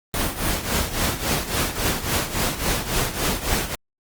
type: noise with tremolo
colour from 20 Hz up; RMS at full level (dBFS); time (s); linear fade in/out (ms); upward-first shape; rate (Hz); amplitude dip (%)
pink; -20; 0.14-3.75; 0; triangle; 3.6; 80
effects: Opus 32 kbps